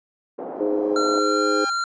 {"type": "band-pass noise", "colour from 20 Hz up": "white", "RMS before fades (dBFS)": -32, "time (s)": [0.38, 1.2], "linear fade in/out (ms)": 10, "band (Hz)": [270, 710], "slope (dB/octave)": 24}
{"type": "tone with exponential growth", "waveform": "sawtooth", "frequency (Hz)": 800, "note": "G5", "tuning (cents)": 35, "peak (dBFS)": -27, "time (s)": [0.55, 1.7], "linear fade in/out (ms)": 5, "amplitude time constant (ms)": 250}
{"type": "chord", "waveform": "sine", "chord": "Ab major", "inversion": "second", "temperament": "just", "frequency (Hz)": [311.5, 415.3, 519.1], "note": ["Eb4", "Ab4", "C5"], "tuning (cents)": [2, 0, -14], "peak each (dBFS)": [-24, -23, -25], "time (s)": [0.6, 1.65], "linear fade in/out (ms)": 5}
{"type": "tone with pitch glide", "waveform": "square", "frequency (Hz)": [1365, 1377.7], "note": ["F6", "F6"], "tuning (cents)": [-40, -24], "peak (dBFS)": -22, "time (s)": [0.96, 1.84], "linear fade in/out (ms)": 2, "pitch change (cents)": 16, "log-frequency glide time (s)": [1.17, 1.49]}
{"effects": ["resampled to 16000 Hz"]}